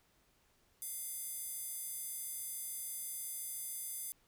square tone with high-pass filter, 698.5 Hz, F5, in tune, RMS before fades -43 dBFS, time 0.82-4.12 s, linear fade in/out 0 ms, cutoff 10000 Hz, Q 2.1, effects pink hiss -72 dBFS RMS until 4.27 s

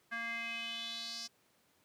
square tone with band-pass filter sweep, 231.4 Hz, A#3, 13 cents flat, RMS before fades -41 dBFS, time 0.11-1.28 s, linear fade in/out 20 ms, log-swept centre 1700 to 5300 Hz, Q 4.6, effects pink hiss -71 dBFS RMS until 1.84 s + high-pass 150 Hz 12 dB/octave

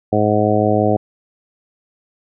harmonic tone, 105.8 Hz, G#2, 33 cents sharp, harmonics 1 / 2 / 3 / 4 / 5 / 6 / 7, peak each -20 / -20 / -20 / -20 / -20 / -20 / -20 dBFS, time 0.12-0.97 s, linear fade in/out 10 ms, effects none

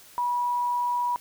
sine tone, 972 Hz, B5, 28 cents flat, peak -23 dBFS, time 0.18-1.16 s, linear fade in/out 0 ms, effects white hiss -51 dBFS RMS until 1.2 s

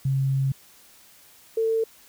sine tone pair in turn, 135 / 448.6 Hz, C#3 / A4, -45 / +34 cents, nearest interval octave + major sixth, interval 2079 cents, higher second, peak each -20 / -20 dBFS, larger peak neither, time 0.05-0.52 / 1.57-1.84 s, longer first, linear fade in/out 5 ms, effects white hiss -53 dBFS RMS until 2.08 s

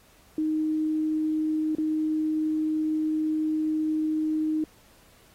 sine tone with dropouts, 311.1 Hz, D#4, in tune, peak -23 dBFS, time 0.38-4.64 s, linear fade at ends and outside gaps 2 ms, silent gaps 1.751-1.783 s, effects pink hiss -58 dBFS RMS until 5.34 s + AAC 48 kbps

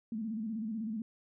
sine tone with vibrato, 220 Hz, A3, in tune, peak -34 dBFS, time 0.12-1.02 s, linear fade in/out 2 ms, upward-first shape square, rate 16 Hz, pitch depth 77 cents each way, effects none

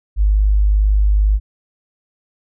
sine tone, 51.1 Hz, G#1, 27 cents flat, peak -10 dBFS, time 0.16-1.4 s, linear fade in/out 50 ms, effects none

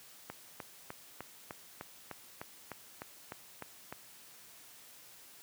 click train, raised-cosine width 0.5 ms, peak -26 dBFS, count 13, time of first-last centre 0.3-3.925 s, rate 3.31 Hz, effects white hiss -56 dBFS RMS until 5.42 s + high-pass 80 Hz 12 dB/octave

